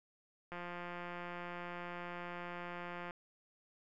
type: click train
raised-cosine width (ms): 0.5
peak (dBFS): -30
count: 454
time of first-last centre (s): 0.52-3.109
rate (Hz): 175
effects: none